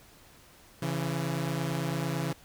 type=tone pair together; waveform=sawtooth; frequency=137.84 / 166.8 Hz; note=C#3 / E3; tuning=-9 / +21 cents; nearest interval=minor third; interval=330 cents; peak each=-28 dBFS; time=0.82-2.33 s; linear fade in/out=5 ms; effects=pink hiss -56 dBFS RMS until 2.44 s